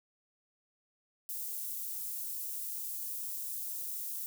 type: high-pass noise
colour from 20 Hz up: white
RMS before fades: -39 dBFS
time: 1.29-4.26 s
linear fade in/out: 0 ms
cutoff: 11000 Hz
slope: 12 dB/octave
effects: none